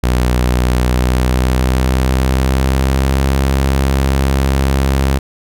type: tone with pitch glide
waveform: sawtooth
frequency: 61.8 to 67.39 Hz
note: B1 to C#2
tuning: +2 to -48 cents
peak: -7 dBFS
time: 0.03-5.19 s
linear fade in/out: 10 ms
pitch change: +150 cents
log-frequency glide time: 0.73-3.26 s
effects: none